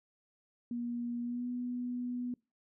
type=tone with pitch glide; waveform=sine; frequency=239 to 245.9 Hz; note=A#3 to B3; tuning=+43 to -7 cents; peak=-34 dBFS; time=0.71-2.34 s; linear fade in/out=2 ms; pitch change=+50 cents; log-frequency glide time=1.22-1.47 s; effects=noise-tail reverb RT60 0.3 s tail -26 dB re dry